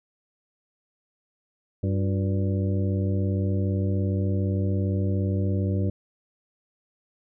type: harmonic tone with a mistuned harmonic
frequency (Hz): 97.4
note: G2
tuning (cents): -11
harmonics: 1 / 2 / 3 / 4 / 5 / 6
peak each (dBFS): -23 / -29 / -33 / -35 / -37 / -39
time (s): 1.83-5.9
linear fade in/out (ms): 5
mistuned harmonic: 4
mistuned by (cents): -110
effects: none